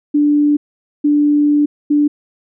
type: tone bursts at uneven times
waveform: sine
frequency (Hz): 293.7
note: D4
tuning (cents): 0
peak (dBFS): -9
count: 3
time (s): 0.14-0.57 / 1.04-1.66 / 1.9-2.08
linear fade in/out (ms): 10
effects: none